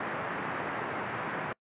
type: band-pass noise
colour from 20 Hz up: white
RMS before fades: -35 dBFS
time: 0-1.53 s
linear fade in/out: 5 ms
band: 110 to 1800 Hz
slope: 24 dB/octave
effects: noise-tail reverb RT60 0.1 s tail -26 dB re dry + resampled to 8000 Hz